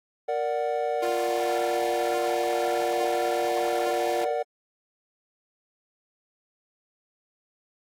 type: chord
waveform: triangle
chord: Bb augmented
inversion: none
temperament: equal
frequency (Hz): 466.2 / 587.3 / 740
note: Bb4 / D5 / F#5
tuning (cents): 0 / 0 / 0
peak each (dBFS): -27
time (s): 0.28-4.43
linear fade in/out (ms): 10
type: tone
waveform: sawtooth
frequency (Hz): 349.2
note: F4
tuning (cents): 0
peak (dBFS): -26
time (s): 1.02-4.25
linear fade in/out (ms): 10
effects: AAC 48 kbps